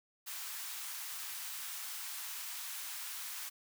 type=high-pass noise; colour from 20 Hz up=white; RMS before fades=-43 dBFS; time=0.26-3.5 s; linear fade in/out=20 ms; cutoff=890 Hz; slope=24 dB/octave; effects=none